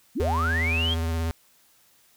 sine linear sweep, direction up, 184.3 to 3322 Hz, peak -24 dBFS, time 0.15-0.95 s, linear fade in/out 20 ms
square tone with vibrato, 82 Hz, E2, 9 cents flat, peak -25 dBFS, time 0.2-1.31 s, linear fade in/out 0 ms, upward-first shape sine, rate 17 Hz, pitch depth 24 cents each way
effects white hiss -60 dBFS RMS until 2.16 s

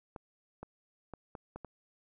clicks, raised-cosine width 1 ms, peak -29 dBFS, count 6, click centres 0.162 / 0.63 / 1.137 / 1.352 / 1.56 / 1.647 s, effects none

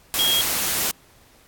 sine tone in noise, 3272 Hz, G#7, 26 cents flat, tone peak -18 dBFS, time 0.19-0.41 s, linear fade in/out 0 ms, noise white, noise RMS -23 dBFS, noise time 0.14-0.91 s, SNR +2 dB, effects pink hiss -54 dBFS RMS until 1.47 s + AAC 64 kbps

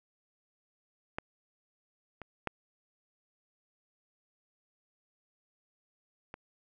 clicks, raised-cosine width 0.5 ms, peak -19 / -28 / -17 / -27 dBFS, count 4, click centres 1.185 / 2.217 / 2.473 / 6.341 s, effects none

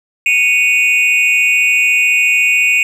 triangle tone with amplitude modulation, 2489 Hz, D#7, in tune, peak -3 dBFS, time 0.26-2.83 s, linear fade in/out 2 ms, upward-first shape sine, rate 266 Hz, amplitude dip 100%, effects none

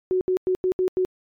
sine tone bursts at uneven times, 370 Hz, F#4, in tune, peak -18 dBFS, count 6, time 0.11-0.21 / 0.28-0.37 / 0.47-0.55 / 0.64-0.72 / 0.79-0.88 / 0.97-1.05 s, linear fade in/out 0 ms, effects MP3 96 kbps

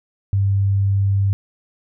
sine tone, 98.7 Hz, G2, 12 cents sharp, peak -14 dBFS, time 0.33-1.33 s, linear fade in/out 0 ms, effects none

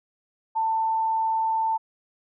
sine tone, 891 Hz, A5, 22 cents sharp, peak -21 dBFS, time 0.55-1.78 s, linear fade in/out 20 ms, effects none

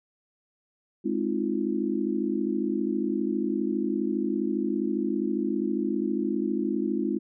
sine chord, F minor seventh, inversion first, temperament just, 209.5 / 261.9 / 314.3 / 349.2 Hz, Ab3 / C4 / Eb4 / F4, +15 / +2 / +18 / 0 cents, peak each -30 dBFS, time 1.04-7.19 s, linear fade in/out 20 ms, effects none

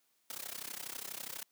white noise with amplitude modulation, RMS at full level -40 dBFS, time 0.3-1.43 s, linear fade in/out 2 ms, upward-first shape sine, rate 32.2 Hz, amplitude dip 90%, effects white hiss -75 dBFS RMS until 1.51 s + high-pass 150 Hz 12 dB/octave

